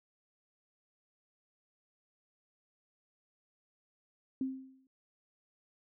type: tone with exponential decay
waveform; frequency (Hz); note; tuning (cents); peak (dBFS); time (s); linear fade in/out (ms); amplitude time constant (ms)
sine; 263.6; C4; +13; -29; 4.41-4.87; 2; 99
effects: none